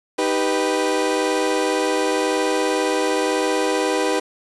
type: chord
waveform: 30% pulse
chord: Eb augmented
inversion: none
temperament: equal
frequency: 311.1 / 392 / 493.9 Hz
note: Eb4 / G4 / B4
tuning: 0 / 0 / 0 cents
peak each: -21 / -20 / -19 dBFS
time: 0.18-4.2 s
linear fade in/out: 10 ms
effects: resampled to 24000 Hz + 7-bit